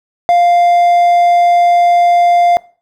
triangle tone, 698.5 Hz, F5, in tune, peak -4 dBFS, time 0.29-2.57 s, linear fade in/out 0 ms, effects noise-tail reverb RT60 0.4 s tail -22 dB re dry

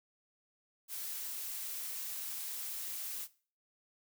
blue noise, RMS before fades -41 dBFS, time 0.88-3.28 s, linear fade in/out 50 ms, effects noise-tail reverb RT60 0.4 s tail -18 dB re dry

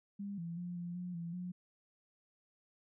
sine tone with pitch steps, 200.7 / 168.7 / 176.4 / 173.8 / 178.8 / 169.1 / 179.6 Hz, G3 / E3 / F3 / F3 / F3 / E3 / F3, +41 / +40 / +18 / -8 / +41 / +44 / +49 cents, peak -39 dBFS, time 0.19-1.52 s, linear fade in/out 10 ms, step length 190 ms, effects none

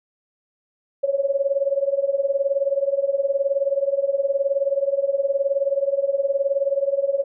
sine tone with tremolo, 554 Hz, C#5, 1 cent flat, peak -14 dBFS, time 1.03-7.24 s, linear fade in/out 10 ms, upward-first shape triangle, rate 19 Hz, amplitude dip 95%, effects none

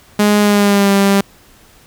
sawtooth tone with pitch glide, 207.7 to 198.09 Hz, G#3 to G3, 0 to +18 cents, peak -5 dBFS, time 0.19-1.21 s, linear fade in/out 5 ms, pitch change -82 cents, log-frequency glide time 0.4-0.91 s, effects pink hiss -46 dBFS RMS until 1.86 s

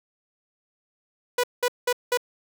sawtooth tone bursts, 491.4 Hz, B4, 9 cents flat, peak -16 dBFS, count 4, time 1.38-2.174 s, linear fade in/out 5 ms, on 56 ms, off 190 ms, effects none

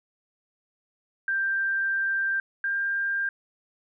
sine tone pair in turn, 1578 / 1595.4 Hz, G6 / G6, +11 / +30 cents, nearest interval unison, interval 19 cents, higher second, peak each -23 / -24 dBFS, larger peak first, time 1.28-2.4 / 2.64-3.29 s, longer first, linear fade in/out 2 ms, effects none

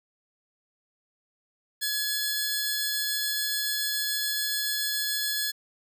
15% pulse tone pair together, 1695 / 4234 Hz, G#6 / C8, +35 / +20 cents, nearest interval octave + major third, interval 1585 cents, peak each -23 dBFS, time 1.81-5.52 s, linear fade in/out 20 ms, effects none

